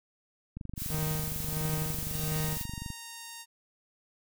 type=click train; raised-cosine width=5 ms; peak=-26 dBFS; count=57; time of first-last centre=0.57-2.903 s; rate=24 Hz
type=noise; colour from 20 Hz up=blue; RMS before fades=-37 dBFS; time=0.76-2.66 s; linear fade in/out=50 ms
type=tone with tremolo; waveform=45% pulse; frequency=155.56 Hz; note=D#3; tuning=in tune; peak=-30 dBFS; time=0.88-2.59 s; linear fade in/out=50 ms; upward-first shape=sine; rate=1.5 Hz; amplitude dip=75%
type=tone with pitch glide; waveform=5% pulse; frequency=932.3 to 926.4 Hz; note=A#5 to A#5; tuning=0 to -11 cents; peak=-30 dBFS; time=2.1-3.46 s; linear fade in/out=50 ms; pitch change=-11 cents; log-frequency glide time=2.62-3.13 s
effects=none